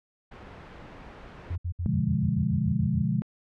pink noise, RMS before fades -44 dBFS, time 0.31-1.56 s, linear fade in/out 10 ms
sine tone bursts, 87.31 Hz, F2, in tune, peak -27 dBFS, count 11, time 1.5-3.019 s, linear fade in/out 10 ms, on 79 ms, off 65 ms
sine chord, B diminished seventh, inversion none, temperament equal, 123.47 / 146.83 / 174.61 / 207.7 Hz, B2 / D3 / F3 / Ab3, 0 / 0 / 0 / 0 cents, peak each -29 dBFS, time 1.86-3.22 s, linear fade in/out 0 ms
effects low-pass 2000 Hz 12 dB/octave

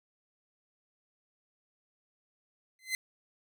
sawtooth tone with exponential growth, 2054 Hz, C7, 33 cents flat, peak -23 dBFS, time 2.79-2.95 s, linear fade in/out 1 ms, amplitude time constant 33 ms, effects none

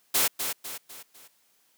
white noise with echo, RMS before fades -23 dBFS, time 0.14-0.28 s, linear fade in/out 10 ms, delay 250 ms, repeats 4, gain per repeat -7 dB, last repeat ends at 1.28 s, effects white hiss -66 dBFS RMS until 1.77 s + high-pass 150 Hz 12 dB/octave

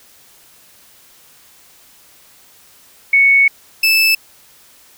sine / 30% pulse tone pair in turn, 2217 / 2629 Hz, C#7 / E7, 0 / -5 cents, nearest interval minor third, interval 295 cents, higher second, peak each -7 dBFS, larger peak neither, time 3.13-3.48 / 3.83-4.15 s, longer first, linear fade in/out 5 ms, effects white hiss -47 dBFS RMS until 4.97 s

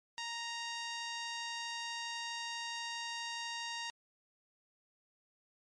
10% pulse tone, 932.3 Hz, A#5, in tune, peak -30 dBFS, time 0.18-3.9 s, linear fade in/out 0 ms, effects MP3 48 kbps

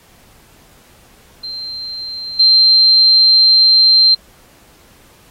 sine tone with level steps, 4140 Hz, C8, 19 cents flat, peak -23 / -6 dBFS, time 1.43-4.15 s, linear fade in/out 10 ms, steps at 2.39 s, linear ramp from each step 10 ms, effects pink hiss -48 dBFS RMS until 5.3 s + AAC 48 kbps

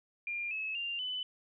sine tone with pitch steps, 2400 / 2587 / 2789 / 3006 Hz, D7 / E7 / F7 / F#7, +37 / -33 / -3 / +27 cents, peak -34 dBFS, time 0.27-1.23 s, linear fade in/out 2 ms, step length 240 ms, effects none

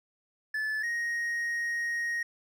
triangle tone pair in turn, 1737 / 1874.4 Hz, A6 / A#6, -23 / +9 cents, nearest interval minor second, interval 132 cents, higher second, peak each -27 dBFS, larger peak neither, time 0.54-0.83 / 0.83-2.23 s, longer second, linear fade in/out 5 ms, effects none

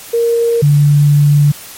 sine tone pair in turn, 466.2 / 145.37 Hz, A#4 / D3, 0 / -17 cents, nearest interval octave + minor sixth, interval 2017 cents, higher first, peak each -9 / -5 dBFS, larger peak second, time 0.13-0.62 / 0.62-1.52 s, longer second, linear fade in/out 10 ms, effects white hiss -32 dBFS RMS until 1.77 s + MP3 64 kbps

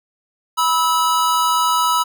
square tone pair together, 980 / 1298 Hz, B5 / E6, -14 / -27 cents, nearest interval perfect fourth, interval 487 cents, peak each -18 dBFS, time 0.57-2.04 s, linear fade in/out 20 ms, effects none

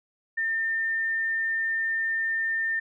sine tone, 1805 Hz, A6, 44 cents sharp, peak -24 dBFS, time 0.37-2.8 s, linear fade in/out 10 ms, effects none

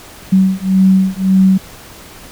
sine beating tone pair, 188.9 / 190.7 Hz, F#3 / G3, +36 / -47 cents, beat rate 1.8 Hz, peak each -11 dBFS, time 0.32-1.58 s, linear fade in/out 10 ms, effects pink hiss -36 dBFS RMS until 2.31 s

